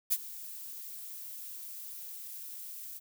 violet noise with ADSR envelope, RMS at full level -26 dBFS, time 0.1-3 s, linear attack 23 ms, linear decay 45 ms, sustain -18 dB, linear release 31 ms, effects none

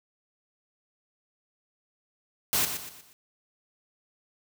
white noise with echo, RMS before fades -25 dBFS, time 2.53-2.65 s, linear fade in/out 0 ms, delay 120 ms, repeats 4, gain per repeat -8 dB, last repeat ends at 3.13 s, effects none

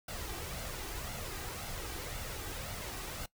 pink noise with flanger, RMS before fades -41 dBFS, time 0.08-3.26 s, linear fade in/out 5 ms, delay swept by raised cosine 1.4 to 2.6 ms, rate 1.9 Hz, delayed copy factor +0.5, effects noise-tail reverb RT60 0.1 s tail -20 dB re dry

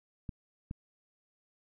clicks, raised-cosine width 5 ms, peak -26 / -26 dBFS, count 2, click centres 0.292 / 0.711 s, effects none

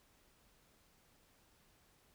silence, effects pink hiss -70 dBFS RMS until 2.14 s

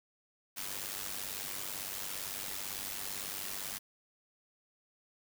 white noise with amplitude modulation, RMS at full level -37 dBFS, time 0.56-3.79 s, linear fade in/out 20 ms, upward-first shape sine, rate 97.9 Hz, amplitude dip 70%, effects none

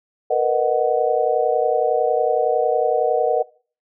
sine chord, B major seventh, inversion third, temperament just, 463 / 493.9 / 617.4 / 740.8 Hz, A#4 / B4 / D#5 / F#5, -12 / 0 / -14 / +2 cents, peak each -21 dBFS, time 0.3-3.43 s, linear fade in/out 10 ms, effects noise-tail reverb RT60 0.4 s tail -22 dB re dry

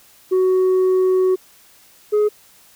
sine tone pair in turn, 372.4 / 420.2 Hz, F#4 / G#4, +11 / +20 cents, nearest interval major second, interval 209 cents, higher second, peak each -10 dBFS, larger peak neither, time 0.31-1.36 / 2.12-2.29 s, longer first, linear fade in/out 20 ms, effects tanh soft clip ceiling -12 dBFS + white hiss -50 dBFS RMS until 2.75 s

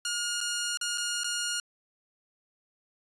10% pulse tone with dropouts, 1426 Hz, F6, 36 cents sharp, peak -21 dBFS, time 0.05-1.6 s, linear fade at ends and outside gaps 2 ms, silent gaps 0.406-0.411 / 0.773-0.812 / 0.976-0.98 / 1.235-1.243 s, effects resampled to 24000 Hz

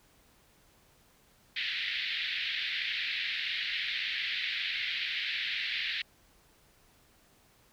pink band-pass noise, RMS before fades -34 dBFS, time 1.56-6.02 s, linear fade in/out 5 ms, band 1800 to 4100 Hz, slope 48 dB/octave, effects pink hiss -64 dBFS RMS until 7.72 s

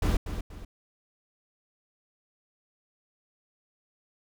brown noise with echo, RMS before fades -24 dBFS, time 0.02-0.17 s, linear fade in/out 5 ms, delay 240 ms, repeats 2, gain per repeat -9 dB, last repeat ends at 0.65 s, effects none

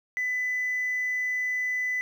sine tone, 2000 Hz, B6, 21 cents sharp, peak -24 dBFS, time 0.17-2.01 s, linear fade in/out 0 ms, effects tanh soft clip ceiling -22 dBFS + 9-bit

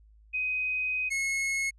sine / 45% pulse tone pair in turn, 2511 / 2176 Hz, D#7 / C#7, +15 / -33 cents, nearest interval major second, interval 248 cents, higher first, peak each -27 dBFS, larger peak neither, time 0.33-1.1 / 1.1-1.71 s, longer first, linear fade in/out 20 ms, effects added 53 Hz sine -54 dBFS peak until 1.78 s + resampled to 24000 Hz

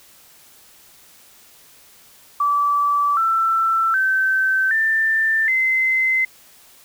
sine tone with pitch steps, 1156 / 1335.6 / 1543.1 / 1782.8 / 2060 Hz, D6 / E6 / G6 / A6 / C7, -28 / +22 / -28 / +22 / -28 cents, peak -15 dBFS, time 2.4-6.25 s, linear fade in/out 5 ms, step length 770 ms, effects white hiss -49 dBFS RMS until 6.84 s

